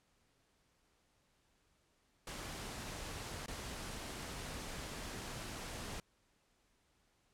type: noise with dropouts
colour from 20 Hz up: pink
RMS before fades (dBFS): -45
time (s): 2.27-6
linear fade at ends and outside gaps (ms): 2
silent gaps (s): 3.461-3.481
effects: pink hiss -75 dBFS RMS until 7.33 s + low-pass 10000 Hz 12 dB/octave